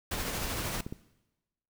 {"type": "noise with tremolo", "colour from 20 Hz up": "pink", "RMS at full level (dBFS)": -33, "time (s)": [0.11, 0.81], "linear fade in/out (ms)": 5, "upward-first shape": "sine", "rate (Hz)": 13, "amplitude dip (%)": 30}
{"type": "clicks", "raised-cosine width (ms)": 3, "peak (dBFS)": -24, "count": 3, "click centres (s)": [0.803, 0.865, 0.925]}
{"effects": ["noise-tail reverb RT60 1.0 s tail -19 dB re dry"]}